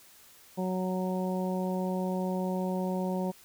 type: harmonic tone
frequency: 185 Hz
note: F#3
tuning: in tune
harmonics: 1 / 2 / 3 / 4 / 5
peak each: -30 / -36 / -36 / -41 / -40 dBFS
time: 0.57-3.32 s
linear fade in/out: 20 ms
effects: white hiss -56 dBFS RMS until 3.44 s